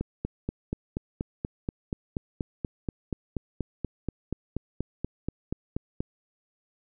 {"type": "click train", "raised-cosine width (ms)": 3, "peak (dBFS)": -16, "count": 26, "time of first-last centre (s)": [0.01, 6.005], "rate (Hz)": 4.17, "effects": []}